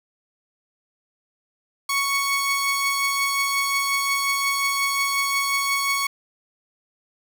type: tone pair together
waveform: sawtooth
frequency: 1111.3 / 2217 Hz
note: C#6 / C#7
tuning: +4 / 0 cents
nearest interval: octave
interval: 1196 cents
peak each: -20 dBFS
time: 1.89-6.07 s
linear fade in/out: 5 ms
effects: none